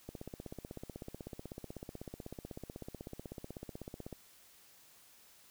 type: click train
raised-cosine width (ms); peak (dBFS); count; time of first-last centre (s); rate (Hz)
2; -30; 66; 0.09-4.127; 16.1
effects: white hiss -62 dBFS RMS until 5.5 s